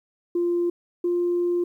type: tone pair in turn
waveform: sine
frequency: 347.4 / 350.2 Hz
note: F4 / F4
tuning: -9 / +5 cents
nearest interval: unison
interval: 14 cents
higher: second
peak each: -19 dBFS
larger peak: neither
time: 0.35-0.7 / 1.04-1.64 s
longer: second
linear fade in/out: 5 ms
effects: tanh soft clip ceiling -16 dBFS + 10-bit